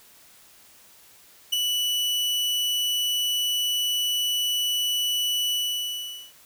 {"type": "tone with ADSR envelope", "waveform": "40% pulse", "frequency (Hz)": 2960, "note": "F#7", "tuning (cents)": 0, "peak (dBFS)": -17, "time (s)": [1.52, 6.33], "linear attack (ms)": 14, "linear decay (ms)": 5, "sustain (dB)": -5, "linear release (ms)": 810, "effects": ["white hiss -53 dBFS RMS until 6.45 s"]}